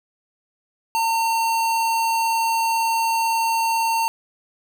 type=tone; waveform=square; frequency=909 Hz; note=A#5; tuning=44 cents flat; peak=-19 dBFS; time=0.95-4.08 s; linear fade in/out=0 ms; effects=none